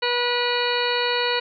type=harmonic tone; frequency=485.9 Hz; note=B4; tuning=28 cents flat; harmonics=1 / 2 / 3 / 4 / 5 / 6 / 8 / 9; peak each=-25 / -27 / -29 / -30 / -30 / -29 / -30 / -29 dBFS; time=0.02-1.4 s; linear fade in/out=10 ms; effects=none